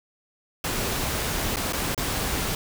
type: noise with dropouts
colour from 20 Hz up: pink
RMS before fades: -27 dBFS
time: 0.64-2.55 s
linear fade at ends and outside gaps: 2 ms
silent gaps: 1.56-1.568 / 1.725-1.732 / 1.947-1.977 s
effects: none